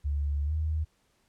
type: tone with pitch glide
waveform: sine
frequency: 72 to 78.06 Hz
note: D2 to D#2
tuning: -34 to +6 cents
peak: -26 dBFS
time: 0.04-0.85 s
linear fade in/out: 20 ms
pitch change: +140 cents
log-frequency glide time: 0.45-0.53 s
effects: pink hiss -70 dBFS RMS until 1.28 s + low-pass 11000 Hz 12 dB/octave